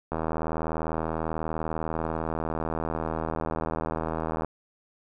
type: click train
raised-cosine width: 1 ms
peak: -15 dBFS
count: 348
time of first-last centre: 0.12-4.447 s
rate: 80.2 Hz
effects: none